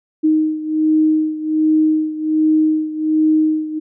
sine beating tone pair, 311.1 / 312.4 Hz, D#4 / D#4, 0 / +7 cents, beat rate 1.3 Hz, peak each -14 / -18 dBFS, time 0.23-3.8 s, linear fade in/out 20 ms, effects none

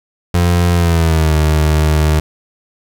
30% pulse tone with pitch glide, 87.31 to 76.89 Hz, F2 to D#2, 0 to -20 cents, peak -7 dBFS, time 0.34-2.2 s, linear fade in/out 5 ms, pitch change -220 cents, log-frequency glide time 0.72-1.36 s, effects 7-bit

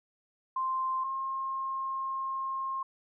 sine tone pair in turn, 1046.5 / 1067.9 Hz, C6 / C6, 0 / +35 cents, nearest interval unison, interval 35 cents, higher second, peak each -28 / -31 dBFS, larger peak first, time 0.56-1.04 / 1.04-2.83 s, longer second, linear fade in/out 5 ms, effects none

